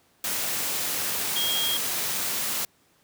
sine tone in noise, 3253 Hz, G#7, 37 cents flat, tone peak -25 dBFS, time 1.36-1.77 s, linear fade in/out 2 ms, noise white, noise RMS -28 dBFS, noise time 0.24-2.65 s, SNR 0 dB, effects pink hiss -63 dBFS RMS until 3.03 s + high-pass 100 Hz 12 dB/octave

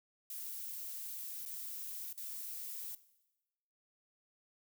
violet noise with dropouts, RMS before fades -44 dBFS, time 0.3-2.95 s, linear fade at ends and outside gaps 2 ms, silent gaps 1.453-1.459 / 2.128-2.176 s, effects noise-tail reverb RT60 1.0 s tail -17 dB re dry

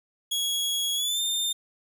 sawtooth tone with pitch glide, 3331 to 3612 Hz, G#7 to A7, +4 to +45 cents, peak -22 dBFS, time 0.31-1.53 s, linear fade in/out 10 ms, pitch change +141 cents, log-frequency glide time 0.95-1.21 s, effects none

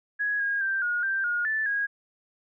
sine tone with pitch steps, 1668 / 1632 / 1572 / 1439 / 1573 / 1432 / 1755 / 1643 Hz, G#6 / G#6 / G6 / F#6 / G6 / F6 / A6 / G#6, +7 / -31 / +4 / -49 / +6 / +43 / -5 / -19 cents, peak -24 dBFS, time 0.19-1.87 s, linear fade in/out 20 ms, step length 210 ms, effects none

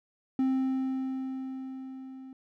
triangle tone with level ramp, 263 Hz, C4, 9 cents sharp, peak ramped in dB -21 to -41 dBFS, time 0.39-2.33 s, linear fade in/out 2 ms, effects none

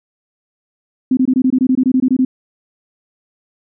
sine tone bursts, 258.1 Hz, C4, 23 cents flat, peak -9 dBFS, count 14, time 1.11-2.25 s, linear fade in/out 5 ms, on 61 ms, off 22 ms, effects none

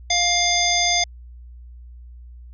harmonic tone, 703 Hz, F5, 11 cents sharp, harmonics 1 / 3 / 5 / 7 / 9, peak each -23 / -23 / -23 / -23 / -23 dBFS, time 0.1-1.04 s, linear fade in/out 5 ms, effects added 60 Hz sine -38 dBFS peak until 2.53 s

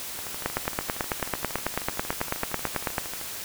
two click trains, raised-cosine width 0.5 ms, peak -21 / -9 dBFS, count 40 / 24, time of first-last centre 0.19-3.213 / 0.46-2.982 s, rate 12.9 / 9.12 Hz, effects white hiss -36 dBFS RMS until 3.44 s

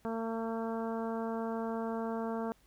harmonic tone, 226.4 Hz, A3, 50 cents sharp, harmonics 1 / 2 / 3 / 4 / 5 / 6 / 7, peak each -36 / -38 / -41 / -43 / -47 / -49 / -53 dBFS, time 0.05-2.52 s, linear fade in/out 0 ms, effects added 50 Hz sine -68 dBFS peak until 2.66 s + pink hiss -68 dBFS RMS until 2.66 s

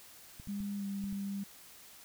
clicks, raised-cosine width 5 ms, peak -36 dBFS, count 5, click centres 0.399 / 0.474 / 0.604 / 1.04 / 1.127 s
sine tone with pitch glide, 201.9 to 198.43 Hz, G#3 to G3, -49 to +21 cents, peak -35 dBFS, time 0.48-1.44 s, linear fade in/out 10 ms, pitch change -30 cents, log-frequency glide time 0.77-0.84 s
effects white hiss -55 dBFS RMS until 2.04 s

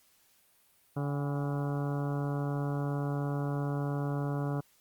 harmonic tone with a mistuned harmonic, 143 Hz, D3, 46 cents flat, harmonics 1 / 2 / 3 / 4 / 5 / 6 / 7 / 8 / 9 / 10, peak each -31 / -37 / -41 / -43 / -45 / -47 / -48 / -49 / -50 / -51 dBFS, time 0.96-4.61 s, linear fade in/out 10 ms, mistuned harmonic 6, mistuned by -86 cents, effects white hiss -66 dBFS RMS until 4.8 s + Opus 48 kbps

